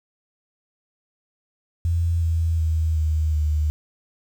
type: tone with pitch steps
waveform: sine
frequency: 84.5 / 82.28 / 80.13 / 78.03 / 75.98 Hz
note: E2 / E2 / E2 / D#2 / D#2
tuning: +43 / -3 / -49 / +6 / -41 cents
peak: -18 dBFS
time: 1.85-3.7 s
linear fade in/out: 0 ms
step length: 370 ms
effects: 8-bit